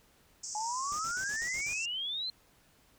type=band-pass noise; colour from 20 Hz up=white; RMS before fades=-41 dBFS; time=0.43-1.86 s; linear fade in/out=10 ms; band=5100 to 7800 Hz; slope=96 dB/octave
type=exponential sweep; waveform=sine; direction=up; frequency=833 to 4186 Hz; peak=-33 dBFS; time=0.55-2.3 s; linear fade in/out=2 ms
type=noise bursts; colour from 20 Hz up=pink; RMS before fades=-50 dBFS; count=7; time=0.92-1.734 s; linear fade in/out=0 ms; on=70 ms; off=54 ms
effects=pink hiss -65 dBFS RMS until 2.98 s